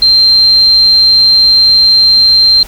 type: tone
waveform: sine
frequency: 4154 Hz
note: C8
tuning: 13 cents flat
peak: -3 dBFS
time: 0.02-2.63 s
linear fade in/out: 2 ms
effects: added 50 Hz sine -33 dBFS peak until 2.67 s + pink hiss -31 dBFS RMS until 2.67 s

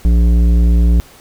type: tone with tanh clipping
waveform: sine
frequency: 58.27 Hz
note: A#1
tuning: in tune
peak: -9 dBFS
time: 0.05-1 s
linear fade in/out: 0 ms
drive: 12 dB
effects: pink hiss -42 dBFS RMS until 1.2 s

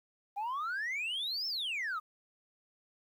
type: exponential two-way sweep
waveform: sine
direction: up then down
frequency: 784 to 5440 to 1196 Hz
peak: -31 dBFS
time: 0.36-2 s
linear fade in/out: 20 ms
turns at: 1.47 s
effects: tanh soft clip ceiling -32 dBFS + 11-bit

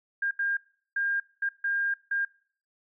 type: tone bursts at uneven times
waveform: sine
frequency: 1608 Hz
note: G6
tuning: 44 cents sharp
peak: -25 dBFS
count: 6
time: 0.22-0.31 / 0.39-0.57 / 0.96-1.2 / 1.42-1.49 / 1.64-1.94 / 2.11-2.25 s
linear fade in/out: 5 ms
effects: noise-tail reverb RT60 0.5 s tail -21 dB re dry

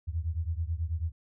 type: beating tone pair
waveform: sine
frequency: 78.9 / 88.1 Hz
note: D#2 / F2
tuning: +25 / +16 cents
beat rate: 9.2 Hz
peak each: -31 / -33 dBFS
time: 0.07-1.12 s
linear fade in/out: 20 ms
effects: none

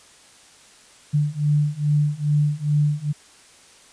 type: beating tone pair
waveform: sine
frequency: 146.83 / 149.23 Hz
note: D3 / D3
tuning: 0 / +28 cents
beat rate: 2.4 Hz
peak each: -21 / -20 dBFS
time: 1.13-3.13 s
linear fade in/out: 20 ms
effects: white hiss -50 dBFS RMS until 3.92 s + resampled to 22050 Hz

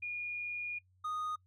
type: tone pair in turn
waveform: sine / triangle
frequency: 2434 / 1239 Hz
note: D#7 / D#6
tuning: -39 / -8 cents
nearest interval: octave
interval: 1169 cents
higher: first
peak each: -36 / -33 dBFS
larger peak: second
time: 0.02-0.79 / 1.04-1.36 s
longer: first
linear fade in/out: 10 ms
effects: noise-tail reverb RT60 0.1 s tail -22 dB re dry + added 92 Hz sine -66 dBFS peak until 1.46 s

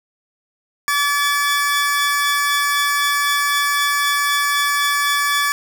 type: tone pair together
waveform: sawtooth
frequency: 1149.3 / 1722 Hz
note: D6 / A6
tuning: -38 / -38 cents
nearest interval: perfect fifth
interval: 700 cents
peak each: -15 dBFS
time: 0.88-5.52 s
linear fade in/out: 0 ms
effects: none

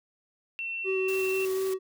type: tone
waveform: sine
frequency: 2703 Hz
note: E7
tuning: 43 cents sharp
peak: -31 dBFS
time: 0.59-1.45 s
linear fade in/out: 0 ms
type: tone with vibrato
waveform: triangle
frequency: 380 Hz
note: F#4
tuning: 46 cents sharp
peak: -24 dBFS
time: 0.84-1.79 s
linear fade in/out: 50 ms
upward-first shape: square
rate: 4.1 Hz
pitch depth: 9 cents each way
type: noise with tremolo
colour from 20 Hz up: white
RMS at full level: -41 dBFS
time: 1.08-1.74 s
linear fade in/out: 5 ms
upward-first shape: triangle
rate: 19 Hz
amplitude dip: 25%
effects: none

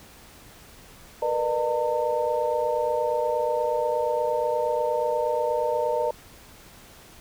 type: tone cluster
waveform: sine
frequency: 458.3 / 486.7 / 603 / 906 Hz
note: A#4 / B4 / D5 / A#5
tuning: -29 / -25 / +46 / -50 cents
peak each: -34 / -26 / -26 / -28 dBFS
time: 1.22-6.11 s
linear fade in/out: 5 ms
effects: pink hiss -49 dBFS RMS until 7.2 s

